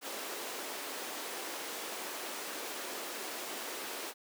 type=high-pass noise; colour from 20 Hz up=pink; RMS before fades=-41 dBFS; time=0.01-4.14 s; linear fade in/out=50 ms; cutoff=310 Hz; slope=24 dB/octave; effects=none